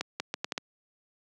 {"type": "accelerating click train", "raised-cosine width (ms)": 0.2, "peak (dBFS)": -13, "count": 6, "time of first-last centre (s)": [0.01, 0.579], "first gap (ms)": 190, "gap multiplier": 0.74, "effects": ["high-pass 200 Hz 12 dB/octave"]}